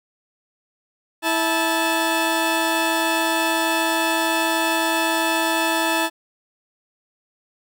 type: tone pair together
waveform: 15% pulse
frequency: 326.6 / 872 Hz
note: E4 / A5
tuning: -16 / -16 cents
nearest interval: octave + perfect fourth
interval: 1700 cents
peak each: -15 dBFS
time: 1.22-6.1 s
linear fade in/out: 50 ms
effects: none